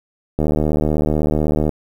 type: click train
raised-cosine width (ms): 2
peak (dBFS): -5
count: 100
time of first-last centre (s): 0.39-1.693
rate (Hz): 76
effects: 7-bit